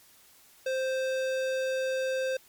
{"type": "tone with hard clipping", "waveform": "sine", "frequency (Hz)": 523.3, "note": "C5", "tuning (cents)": 0, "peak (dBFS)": -29, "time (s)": [0.66, 2.37], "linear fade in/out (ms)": 5, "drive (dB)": 18, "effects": ["white hiss -58 dBFS RMS until 2.48 s", "MP3 96 kbps"]}